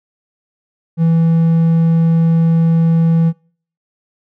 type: tone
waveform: triangle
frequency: 164.81 Hz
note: E3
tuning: in tune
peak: -7 dBFS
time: 0.97-3.33 s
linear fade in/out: 50 ms
effects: noise-tail reverb RT60 0.5 s tail -25 dB re dry